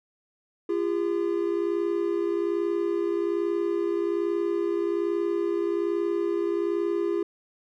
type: tone pair together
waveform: triangle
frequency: 342.6 / 403.8 Hz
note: F4 / G#4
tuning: -33 / -49 cents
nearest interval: minor third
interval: 284 cents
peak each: -24 / -25 dBFS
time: 0.69-7.23 s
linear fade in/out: 5 ms
effects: none